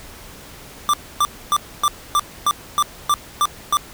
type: tone bursts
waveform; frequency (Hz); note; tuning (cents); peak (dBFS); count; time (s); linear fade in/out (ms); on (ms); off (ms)
square; 1180; D6; +8; -14; 10; 0.89-3.77; 0; 45; 270
effects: pink hiss -40 dBFS RMS until 3.93 s